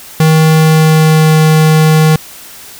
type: tone with pitch glide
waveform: square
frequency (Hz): 158 to 156.64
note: D#3 to D#3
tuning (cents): +27 to +12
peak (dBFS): -5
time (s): 0.2-2.16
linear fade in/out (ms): 2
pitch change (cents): -15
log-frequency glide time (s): 0.55-1.38
effects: white hiss -32 dBFS RMS until 2.79 s